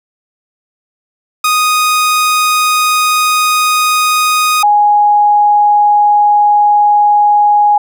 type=tone pair in turn; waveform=sawtooth / sine; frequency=1243 / 829.6 Hz; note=D#6 / G#5; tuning=-2 / -2 cents; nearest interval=perfect fifth; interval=700 cents; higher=first; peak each=-5 dBFS; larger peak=neither; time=1.44-4.63 / 4.63-7.78 s; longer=first; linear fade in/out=5 ms; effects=none